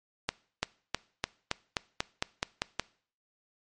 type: accelerating click train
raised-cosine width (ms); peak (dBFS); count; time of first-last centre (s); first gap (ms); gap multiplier
0.2; -10; 11; 0.29-2.796; 340; 0.93
effects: noise-tail reverb RT60 0.5 s tail -22 dB re dry + MP3 48 kbps